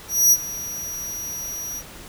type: tone with ADSR envelope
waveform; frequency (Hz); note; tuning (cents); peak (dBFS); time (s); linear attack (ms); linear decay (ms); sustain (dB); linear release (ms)
sawtooth; 5790; F#8; -38; -8; 0.08-1.83; 240; 46; -18; 52
effects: pink hiss -41 dBFS RMS until 2.08 s